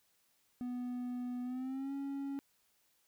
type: tone with pitch glide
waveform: triangle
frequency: 246.9 to 277.1 Hz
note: B3 to C#4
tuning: 0 to -1 cents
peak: -35 dBFS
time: 0.61-2.39 s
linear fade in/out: 0 ms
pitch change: +199 cents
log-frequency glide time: 1.43-1.93 s
effects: white hiss -74 dBFS RMS until 3.07 s